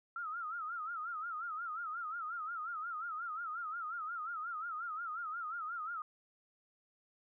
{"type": "tone with vibrato", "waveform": "sine", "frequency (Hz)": 1321, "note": "E6", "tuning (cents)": 3, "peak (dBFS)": -38, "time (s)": [0.16, 6.02], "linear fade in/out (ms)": 2, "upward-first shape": "sine", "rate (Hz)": 5.6, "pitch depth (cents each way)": 130, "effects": []}